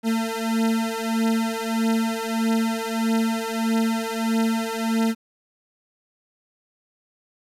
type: beating tone pair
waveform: 40% pulse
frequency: 224.6 / 226.2 Hz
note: A3 / A3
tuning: +36 / +48 cents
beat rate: 1.6 Hz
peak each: -23 / -23 dBFS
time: 0.03-5.15 s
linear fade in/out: 50 ms
effects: resampled to 32000 Hz + 9-bit